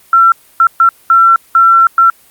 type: tone bursts at uneven times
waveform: sine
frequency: 1352 Hz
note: E6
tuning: 43 cents sharp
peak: -3 dBFS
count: 6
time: 0.13-0.32 / 0.6-0.67 / 0.8-0.89 / 1.1-1.36 / 1.55-1.87 / 1.98-2.1 s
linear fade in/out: 2 ms
effects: white hiss -45 dBFS RMS until 2.3 s + Opus 32 kbps